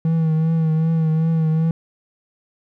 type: tone with vibrato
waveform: triangle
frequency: 160.7 Hz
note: E3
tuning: 44 cents flat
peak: -13 dBFS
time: 0.05-1.71 s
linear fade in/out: 2 ms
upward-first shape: triangle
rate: 2.6 Hz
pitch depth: 42 cents each way
effects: none